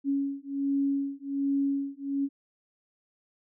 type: beating tone pair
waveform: sine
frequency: 277.2 / 278.5 Hz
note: C#4 / C#4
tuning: 0 / +8 cents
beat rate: 1.3 Hz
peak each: -29 dBFS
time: 0.04-2.29 s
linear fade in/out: 50 ms
effects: none